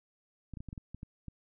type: clicks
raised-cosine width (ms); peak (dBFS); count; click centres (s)
5; -30; 9; 0.537 / 0.572 / 0.605 / 0.687 / 0.729 / 0.778 / 0.946 / 1.031 / 1.283
effects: none